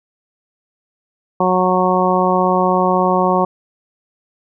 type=harmonic tone; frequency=183.6 Hz; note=F#3; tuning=13 cents flat; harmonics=1 / 2 / 3 / 4 / 5 / 6; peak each=-19 / -19 / -19 / -19 / -19 / -19 dBFS; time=1.4-3.45 s; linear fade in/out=5 ms; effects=none